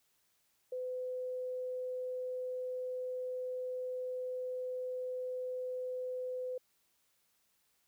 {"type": "tone", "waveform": "sine", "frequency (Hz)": 506, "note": "B4", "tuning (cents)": 42, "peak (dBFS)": -36, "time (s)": [0.72, 6.58], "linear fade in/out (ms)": 5, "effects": ["white hiss -75 dBFS RMS until 7.87 s"]}